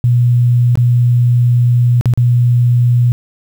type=tone with dropouts; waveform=sine; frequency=121.3 Hz; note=B2; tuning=31 cents flat; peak=-7 dBFS; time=0.04-3.12 s; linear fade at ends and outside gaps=0 ms; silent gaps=0.755-0.774 / 2.011-2.057 / 2.137-2.175 s; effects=7-bit

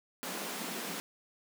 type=high-pass noise; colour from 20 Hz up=pink; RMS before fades=-39 dBFS; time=0.23-1 s; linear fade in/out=0 ms; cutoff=170 Hz; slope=96 dB/octave; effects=none

